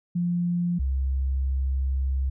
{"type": "tone pair in turn", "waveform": "sine", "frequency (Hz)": [174.61, 66.59], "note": ["F3", "C2"], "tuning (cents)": [0, 31], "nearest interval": "octave + perfect fourth", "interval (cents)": 1669, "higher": "first", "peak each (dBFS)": -22, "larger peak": "neither", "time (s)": [[0.15, 0.79], [0.79, 2.3]], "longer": "second", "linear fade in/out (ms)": 10, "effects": []}